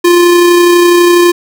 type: tone with amplitude modulation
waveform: square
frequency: 349.2 Hz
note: F4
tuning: in tune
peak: -3 dBFS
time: 0.04-1.32 s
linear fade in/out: 10 ms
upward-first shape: sine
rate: 32.1 Hz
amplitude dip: 25%
effects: none